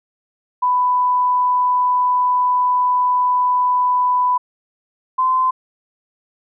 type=tone pair in turn; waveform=sine; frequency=995 / 1029.5 Hz; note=B5 / C6; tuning=+13 / -28 cents; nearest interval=minor second; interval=59 cents; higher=second; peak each=-13 / -13 dBFS; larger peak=neither; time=0.62-4.38 / 5.18-5.51 s; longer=first; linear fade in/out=10 ms; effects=none